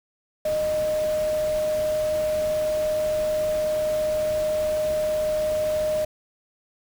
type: tone in noise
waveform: sine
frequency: 615 Hz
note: D#5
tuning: 20 cents flat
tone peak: -21 dBFS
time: 0.45-6.05 s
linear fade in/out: 5 ms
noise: pink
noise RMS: -37 dBFS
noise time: 0.45-6.05 s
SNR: +13 dB
effects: none